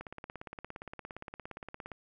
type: click train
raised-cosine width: 0.5 ms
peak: -27 dBFS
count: 34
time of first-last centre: 0.01-1.918 s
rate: 17.3 Hz
effects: none